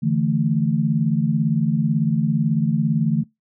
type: chord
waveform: sine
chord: D suspended second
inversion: none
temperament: equal with one note detuned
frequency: 146.83 / 164.81 / 221.3 Hz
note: D3 / E3 / A3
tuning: 0 / 0 / +10 cents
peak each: -21 dBFS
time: 0.02-3.24 s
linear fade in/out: 20 ms
effects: noise-tail reverb RT60 0.2 s tail -25 dB re dry